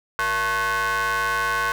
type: ring-modulated tone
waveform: 40% pulse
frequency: 207.7 Hz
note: G#3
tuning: in tune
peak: -17 dBFS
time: 0.19-1.72 s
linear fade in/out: 0 ms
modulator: 1300 Hz
effects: none